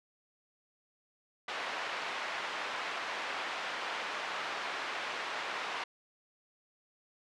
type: band-pass noise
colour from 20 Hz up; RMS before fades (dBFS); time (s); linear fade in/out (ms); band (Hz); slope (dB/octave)
pink; -38; 1.48-5.84; 5; 790 to 2900; 12
effects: low-pass 8000 Hz 12 dB/octave